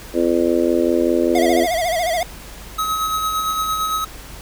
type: harmonic tone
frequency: 85.1 Hz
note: F2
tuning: 44 cents flat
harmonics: 3 / 4 / 5 / 6 / 7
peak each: -21 / -17 / -23 / -22 / -23 dBFS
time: 0.13-1.67 s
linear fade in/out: 50 ms
type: tone with vibrato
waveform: square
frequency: 681 Hz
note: F5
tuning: 44 cents flat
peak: -18 dBFS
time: 1.35-2.23 s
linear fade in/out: 2 ms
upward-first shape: sine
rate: 14 Hz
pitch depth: 110 cents each way
type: tone with tremolo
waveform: square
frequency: 1277 Hz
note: D#6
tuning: 45 cents sharp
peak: -18 dBFS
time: 2.78-4.05 s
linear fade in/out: 10 ms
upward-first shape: sine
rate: 8.8 Hz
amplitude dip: 35%
effects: added 50 Hz sine -38 dBFS peak until 4.41 s + pink hiss -38 dBFS RMS until 4.41 s